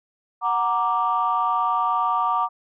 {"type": "chord", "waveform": "sine", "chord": "Gb augmented", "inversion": "none", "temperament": "equal", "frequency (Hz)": [740, 932.3, 1174.7], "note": ["Gb5", "Bb5", "D6"], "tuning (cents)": [0, 0, 0], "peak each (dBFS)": [-25, -23, -21], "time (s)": [0.41, 2.49], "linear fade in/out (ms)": 50, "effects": ["tanh soft clip ceiling -11 dBFS"]}